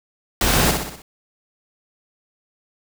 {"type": "noise with echo", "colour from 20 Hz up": "pink", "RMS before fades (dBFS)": -18, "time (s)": [0.41, 0.71], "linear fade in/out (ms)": 2, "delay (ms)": 62, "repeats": 5, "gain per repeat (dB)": -5, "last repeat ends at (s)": 1.02, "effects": []}